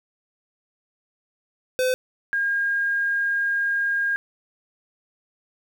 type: tone pair in turn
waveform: square / sine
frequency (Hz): 510 / 1619.1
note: C5 / G#6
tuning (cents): -44 / -44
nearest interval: octave + minor sixth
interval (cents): 2000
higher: second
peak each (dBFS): -20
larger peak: neither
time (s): 1.79-1.94 / 2.33-4.16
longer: second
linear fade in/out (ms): 0
effects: 9-bit